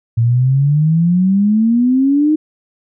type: exponential sweep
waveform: sine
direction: up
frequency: 113.4 to 313 Hz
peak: -9 dBFS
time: 0.17-2.36 s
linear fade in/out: 10 ms
effects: none